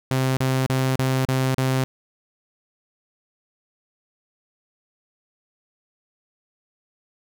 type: tone bursts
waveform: sawtooth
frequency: 131.1 Hz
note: C3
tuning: 4 cents sharp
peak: -15 dBFS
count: 6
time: 0.11-1.84 s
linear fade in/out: 0 ms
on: 260 ms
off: 34 ms
effects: none